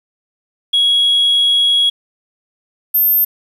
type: tone pair in turn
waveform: sine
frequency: 3323 / 13292 Hz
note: G#7 / G#9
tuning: 0 / 0 cents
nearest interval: 2 octaves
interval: 2400 cents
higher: second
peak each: -8 dBFS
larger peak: neither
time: 0.73-1.9 / 2.94-3.25 s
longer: first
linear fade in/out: 10 ms
effects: tanh soft clip ceiling -7 dBFS + 7-bit